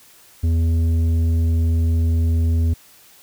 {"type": "tone with tanh clipping", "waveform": "sine", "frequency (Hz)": 82.41, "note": "E2", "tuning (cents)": 0, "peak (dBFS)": -16, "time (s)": [0.43, 2.74], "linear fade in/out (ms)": 10, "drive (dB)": 8, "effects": ["white hiss -49 dBFS RMS until 3.22 s"]}